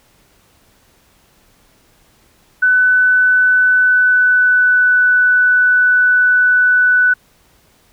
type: tone with pitch glide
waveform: sine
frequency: 1500 to 1490.5 Hz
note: F#6 to F#6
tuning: +23 to +12 cents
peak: -8 dBFS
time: 2.62-7.14 s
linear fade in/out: 10 ms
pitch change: -11 cents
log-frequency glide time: 3.82-5.02 s
effects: pink hiss -53 dBFS RMS until 7.92 s